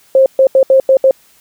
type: tone bursts at uneven times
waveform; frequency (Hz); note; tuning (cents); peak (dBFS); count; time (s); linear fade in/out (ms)
sine; 532; C5; +29; -4; 6; 0.15-0.26 / 0.39-0.47 / 0.55-0.63 / 0.7-0.8 / 0.89-0.97 / 1.04-1.11; 2
effects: white hiss -49 dBFS RMS until 1.4 s